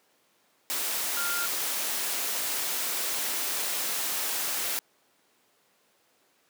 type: tone in noise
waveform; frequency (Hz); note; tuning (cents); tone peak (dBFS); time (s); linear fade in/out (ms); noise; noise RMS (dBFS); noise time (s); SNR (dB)
sine; 1400; F6; +4; -31; 1.17-1.46; 0; white; -30; 0.7-4.79; -4
effects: pink hiss -66 dBFS RMS until 6.49 s + high-pass 300 Hz 12 dB/octave